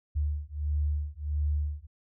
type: beating tone pair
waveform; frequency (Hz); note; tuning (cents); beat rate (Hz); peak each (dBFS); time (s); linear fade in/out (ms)
sine; 73.42 / 74.92; D2 / D2; 0 / +35; 1.5; -30; 0.15-1.87; 20
effects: none